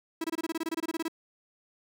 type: tone bursts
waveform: 45% pulse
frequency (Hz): 326.1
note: E4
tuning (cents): -19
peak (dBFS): -29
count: 16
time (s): 0.21-1.082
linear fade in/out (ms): 5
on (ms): 32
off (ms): 24
effects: none